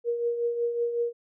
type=tone with tremolo; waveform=sine; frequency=472.7 Hz; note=A#4; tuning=24 cents sharp; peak=-22 dBFS; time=0.04-1.13 s; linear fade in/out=50 ms; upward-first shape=triangle; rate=5.4 Hz; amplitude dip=60%; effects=none